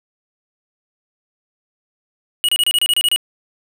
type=tone bursts; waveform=square; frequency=2904 Hz; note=F#7; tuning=33 cents flat; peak=-13 dBFS; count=10; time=2.44-3.161 s; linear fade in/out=0 ms; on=46 ms; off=29 ms; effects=8-bit